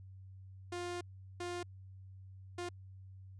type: tone bursts at uneven times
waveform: sawtooth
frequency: 352.3 Hz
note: F4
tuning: 15 cents sharp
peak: -35 dBFS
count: 3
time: 0.72-1.01 / 1.4-1.63 / 2.58-2.69 s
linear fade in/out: 5 ms
effects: added 95 Hz sine -50 dBFS peak until 3.39 s + resampled to 22050 Hz